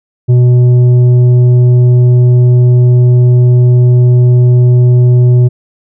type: tone with tanh clipping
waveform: triangle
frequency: 123.47 Hz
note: B2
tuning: in tune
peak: -4 dBFS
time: 0.28-5.49 s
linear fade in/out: 20 ms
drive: 11 dB
effects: none